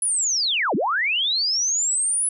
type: linear two-way sweep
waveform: sine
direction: down then up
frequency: 10230 to 167.9 to 10230 Hz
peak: -19 dBFS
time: 0.02-2.29 s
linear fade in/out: 2 ms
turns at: 0.75 s
effects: none